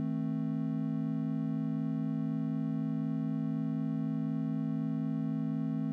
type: chord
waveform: triangle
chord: A diminished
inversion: second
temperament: just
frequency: 158.4 / 220 / 264 Hz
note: Eb3 / A3 / C4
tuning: +31 / 0 / +16 cents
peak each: -33 dBFS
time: 0-5.92 s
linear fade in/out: 0 ms
effects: none